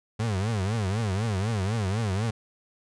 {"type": "tone with vibrato", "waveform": "35% pulse", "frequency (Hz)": 103.6, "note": "G#2", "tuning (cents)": -4, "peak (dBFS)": -23, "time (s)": [0.19, 2.31], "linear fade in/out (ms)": 10, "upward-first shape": "triangle", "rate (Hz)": 4, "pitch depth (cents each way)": 240, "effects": ["resampled to 22050 Hz"]}